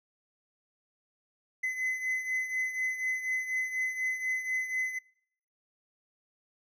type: beating tone pair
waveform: triangle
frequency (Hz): 2031 / 2035.1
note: B6 / C7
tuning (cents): +48 / -49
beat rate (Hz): 4.1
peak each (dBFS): -29 / -35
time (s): 1.63-4.99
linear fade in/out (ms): 10
effects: noise-tail reverb RT60 0.7 s tail -25 dB re dry